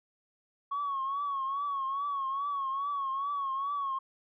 sine tone with vibrato, 1108.7 Hz, C#6, in tune, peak -29 dBFS, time 0.71-3.99 s, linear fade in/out 10 ms, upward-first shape triangle, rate 2.4 Hz, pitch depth 82 cents each way, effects tanh soft clip ceiling -26 dBFS

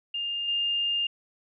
sine tone with level steps, 2812 Hz, F7, 11 cents sharp, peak -28 / -24 dBFS, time 0.14-1.07 s, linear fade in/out 5 ms, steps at 0.48 s, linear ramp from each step 2 ms, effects none

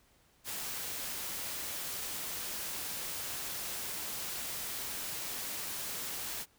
white noise, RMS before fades -39 dBFS, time 0.44-6.46 s, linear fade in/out 50 ms, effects pink hiss -67 dBFS RMS until 6.58 s

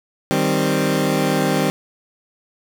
20% pulse chord, C minor, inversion first, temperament equal, 155.56 / 196 / 261.6 Hz, Eb3 / G3 / C4, 0 / 0 / 0 cents, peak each -16 dBFS, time 0.31-1.7 s, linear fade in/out 0 ms, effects none

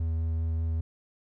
triangle tone with vibrato, 81.3 Hz, E2, 23 cents flat, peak -24 dBFS, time 0-0.81 s, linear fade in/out 5 ms, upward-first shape sine, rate 5.1 Hz, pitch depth 9 cents each way, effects none

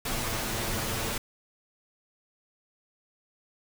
pink noise with comb filter, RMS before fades -31 dBFS, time 0.05-1.18 s, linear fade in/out 5 ms, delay 8.9 ms, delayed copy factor +0.75, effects none

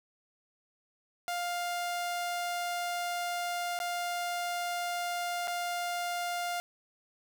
sawtooth tone with dropouts, 702 Hz, F5, 9 cents sharp, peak -28 dBFS, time 1.28-6.6 s, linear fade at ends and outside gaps 0 ms, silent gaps 3.79-3.801 / 5.474-5.479 s, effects none

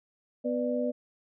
sine tone cluster, 249.1 / 492 / 593 Hz, B3 / B4 / D5, +15 / -7 / +17 cents, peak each -30 / -32 / -31 dBFS, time 0.44-0.92 s, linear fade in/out 20 ms, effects none

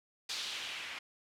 blue noise with low-pass filter sweep, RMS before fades -41 dBFS, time 0.29-0.99 s, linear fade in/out 5 ms, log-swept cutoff 4300 to 2200 Hz, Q 1.9, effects none

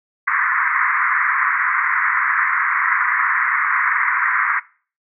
white band-pass noise, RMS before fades -18 dBFS, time 0.27-4.6 s, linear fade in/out 10 ms, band 1000 to 2100 Hz, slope 96 dB/octave, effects noise-tail reverb RT60 0.4 s tail -20 dB re dry

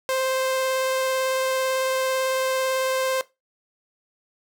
sawtooth tone with vibrato, 523.3 Hz, C5, in tune, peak -18 dBFS, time 0.09-3.21 s, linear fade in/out 0 ms, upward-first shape triangle, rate 18 Hz, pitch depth 11 cents each way, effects noise-tail reverb RT60 0.2 s tail -17 dB re dry

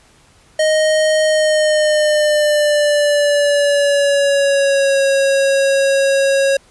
square tone with pitch glide, 622.3 to 548 Hz, D#5 to C#5, 0 to -20 cents, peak -12 dBFS, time 0.59-6.57 s, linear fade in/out 5 ms, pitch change -220 cents, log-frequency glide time 1.25-5.02 s, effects pink hiss -50 dBFS RMS until 6.7 s + resampled to 24000 Hz

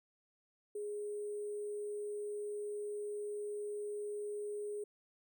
sine tone with sample-and-hold, 415.3 Hz, G#4, in tune, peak -38 dBFS, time 0.75-4.84 s, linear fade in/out 5 ms, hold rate 8820 Hz, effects none

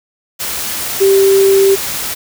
sine tone in noise, 390.3 Hz, G4, 8 cents flat, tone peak -6 dBFS, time 1-1.76 s, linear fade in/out 20 ms, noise white, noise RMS -20 dBFS, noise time 0.39-2.15 s, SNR +11 dB, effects none

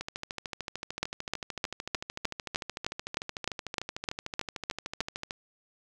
two click trains, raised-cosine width 0.2 ms, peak -18 / -11 dBFS, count 72 / 14, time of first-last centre 0.01-5.309 / 1.03-5.006 s, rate 13.4 / 3.27 Hz, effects none

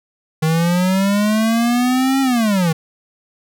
square linear two-way sweep, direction up then down, 155.8 to 272.1 to 155.8 Hz, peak -14 dBFS, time 0.42-2.73 s, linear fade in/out 10 ms, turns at 2.21 s, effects none

